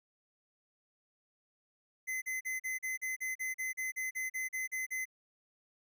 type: tone bursts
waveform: square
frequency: 2044 Hz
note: C7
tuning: 41 cents flat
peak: -35 dBFS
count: 16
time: 2.07-5.055 s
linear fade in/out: 20 ms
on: 150 ms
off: 39 ms
effects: none